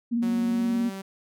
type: tone with vibrato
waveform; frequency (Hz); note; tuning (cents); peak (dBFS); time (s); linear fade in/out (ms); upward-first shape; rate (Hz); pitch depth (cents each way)
sine; 235.5; A#3; +18; -22; 0.11-0.9; 20; sine; 19; 46
type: tone with pitch glide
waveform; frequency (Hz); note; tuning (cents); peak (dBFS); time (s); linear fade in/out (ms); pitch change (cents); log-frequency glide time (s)
sawtooth; 185 to 193.41; F#3 to G3; 0 to -23; -30; 0.22-1.02; 10; +77; 0.46-0.89
effects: none